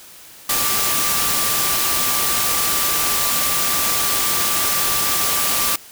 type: tone in noise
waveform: sine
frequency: 1174.7 Hz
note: D6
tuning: in tune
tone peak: -27 dBFS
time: 0.49-5.76 s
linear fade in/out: 5 ms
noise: white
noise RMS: -19 dBFS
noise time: 0.49-5.76 s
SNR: -11 dB
effects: white hiss -42 dBFS RMS until 5.91 s